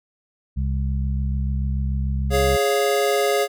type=harmonic tone; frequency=66.9 Hz; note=C2; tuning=39 cents sharp; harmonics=1 / 2 / 3; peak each=-21 / -27 / -31 dBFS; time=0.56-2.57 s; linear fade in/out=20 ms
type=chord; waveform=square; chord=Db major; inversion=second; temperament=equal; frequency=415.3 / 554.4 / 698.5 Hz; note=Ab4 / Db5 / F5; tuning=0 / 0 / 0 cents; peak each=-21 / -23 / -25 dBFS; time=2.3-3.48 s; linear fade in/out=50 ms
effects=none